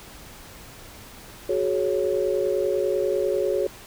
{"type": "chord", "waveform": "sine", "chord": "F# suspended second", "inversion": "none", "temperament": "equal with one note detuned", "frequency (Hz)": [370, 420.1, 554.4], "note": ["F#4", "G#4", "C#5"], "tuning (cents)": [0, 20, 0], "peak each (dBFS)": -25, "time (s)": [1.49, 3.67], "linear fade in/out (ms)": 5, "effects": ["pink hiss -44 dBFS RMS until 3.86 s"]}